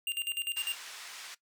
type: tone with tremolo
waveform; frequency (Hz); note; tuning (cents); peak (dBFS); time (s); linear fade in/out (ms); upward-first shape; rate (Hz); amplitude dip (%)
square; 2794; F7; 0; -30; 0.07-0.75; 2; square; 10; 80
type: band-pass noise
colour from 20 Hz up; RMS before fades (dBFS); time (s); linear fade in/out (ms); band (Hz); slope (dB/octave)
pink; -46; 0.56-1.35; 10; 1500 to 8500; 12
effects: noise-tail reverb RT60 0.1 s tail -17 dB re dry